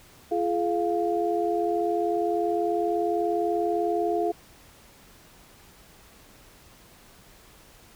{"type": "tone cluster", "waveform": "sine", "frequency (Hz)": [342.5, 422.6, 699], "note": ["F4", "G#4", "F5"], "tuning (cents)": [-34, 30, 1], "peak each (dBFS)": -27, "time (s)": [0.31, 4.32], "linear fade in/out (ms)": 10, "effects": ["pink hiss -53 dBFS RMS until 7.95 s"]}